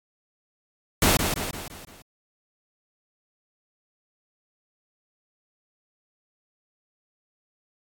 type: noise with echo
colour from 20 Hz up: pink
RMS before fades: -19 dBFS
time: 1.02-1.17 s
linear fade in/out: 2 ms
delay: 170 ms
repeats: 5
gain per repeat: -6 dB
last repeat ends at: 2.02 s
effects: AAC 64 kbps

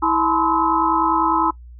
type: tone cluster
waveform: sine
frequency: 326 / 860 / 996 / 1046 / 1288 Hz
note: E4 / A5 / B5 / C6 / E6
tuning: -19 / -40 / +14 / -1 / -41 cents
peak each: -22 dBFS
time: 0.02-1.51 s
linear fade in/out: 10 ms
effects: noise-tail reverb RT60 0.1 s tail -19 dB re dry + added 60 Hz sine -37 dBFS peak until 1.79 s

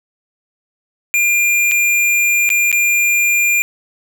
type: tone with dropouts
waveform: square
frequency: 2400 Hz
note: D7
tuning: 37 cents sharp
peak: -12 dBFS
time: 1.14-3.62 s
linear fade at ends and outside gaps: 0 ms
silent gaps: 1.713-1.718 / 2.491-2.502 / 2.716-2.727 s
effects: none

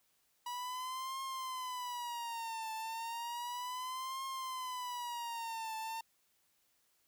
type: tone with vibrato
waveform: 45% pulse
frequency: 971 Hz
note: B5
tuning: 30 cents flat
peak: -39 dBFS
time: 0.46-6.01 s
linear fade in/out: 5 ms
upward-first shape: triangle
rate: 0.33 Hz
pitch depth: 170 cents each way
effects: white hiss -75 dBFS RMS until 7.07 s

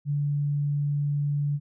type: tone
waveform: sine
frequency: 144.7 Hz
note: D3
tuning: 25 cents flat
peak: -23 dBFS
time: 0.05-1.6 s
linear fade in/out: 50 ms
effects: none

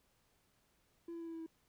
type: tone with pitch steps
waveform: triangle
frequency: 338.1 / 335.4 / 332.7 / 330 / 327.3 / 324.7 Hz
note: E4 / E4 / E4 / E4 / E4 / E4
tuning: +44 / +30 / +16 / +2 / -12 / -26 cents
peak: -40 dBFS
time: 1.08-1.464 s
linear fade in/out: 5 ms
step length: 64 ms
effects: tanh soft clip ceiling -38 dBFS + pink hiss -75 dBFS RMS until 1.68 s

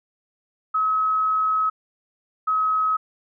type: tone pair in turn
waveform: sine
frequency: 1281 / 1276.4 Hz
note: E6 / D#6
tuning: -50 / +44 cents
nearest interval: unison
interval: 6 cents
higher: first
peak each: -18 dBFS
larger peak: neither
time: 0.74-1.7 / 2.47-2.97 s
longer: first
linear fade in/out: 10 ms
effects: none

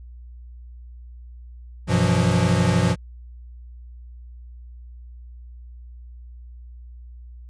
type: tone cluster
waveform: square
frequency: 96 / 122.9 / 167.7 / 179.9 Hz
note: G2 / B2 / E3 / F#3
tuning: -36 / -8 / +30 / -48 cents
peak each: -23 dBFS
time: 1.87-2.96 s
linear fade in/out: 50 ms
effects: added 60 Hz sine -38 dBFS peak until 7.49 s + resampled to 22050 Hz

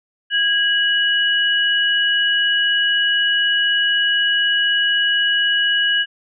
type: tone pair together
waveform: sine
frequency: 1644 / 2929 Hz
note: G#6 / F#7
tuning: -18 / -18 cents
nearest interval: minor seventh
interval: 1000 cents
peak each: -17 dBFS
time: 0.3-6.06 s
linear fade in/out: 50 ms
effects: none

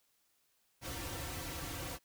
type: noise with comb filter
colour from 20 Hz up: pink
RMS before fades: -42 dBFS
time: 0.81-1.99 s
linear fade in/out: 50 ms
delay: 4.8 ms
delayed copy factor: -0.85
effects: white hiss -75 dBFS RMS until 2.04 s

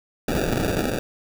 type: noise with sample-and-hold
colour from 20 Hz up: white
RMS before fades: -23 dBFS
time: 0.28-0.99 s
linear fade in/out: 2 ms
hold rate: 1050 Hz
effects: none

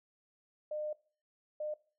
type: tone bursts at uneven times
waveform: sine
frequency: 606 Hz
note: D#5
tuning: 46 cents flat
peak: -35 dBFS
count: 2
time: 0.71-0.93 / 1.6-1.74 s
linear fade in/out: 5 ms
effects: noise-tail reverb RT60 0.4 s tail -20 dB re dry

